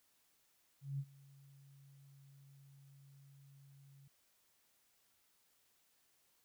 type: tone with ADSR envelope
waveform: sine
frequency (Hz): 138.59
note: C#3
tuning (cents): 0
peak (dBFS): -36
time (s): 0.81-4.08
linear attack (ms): 180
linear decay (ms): 55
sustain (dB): -23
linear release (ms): 5
effects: white hiss -75 dBFS RMS until 6.44 s